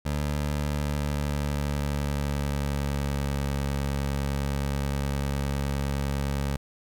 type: tone with pitch glide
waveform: 20% pulse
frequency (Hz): 73.42 to 69.74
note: D2 to C#2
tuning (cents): 0 to +11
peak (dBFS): -21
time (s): 0.05-6.57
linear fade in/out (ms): 10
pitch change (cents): -89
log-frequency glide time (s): 0.6-3.53
effects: none